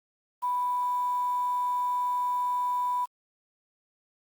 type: tone with quantisation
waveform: sine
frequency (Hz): 987.8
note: B5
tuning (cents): 0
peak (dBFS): -25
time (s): 0.42-3.06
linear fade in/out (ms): 20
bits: 8
effects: Opus 32 kbps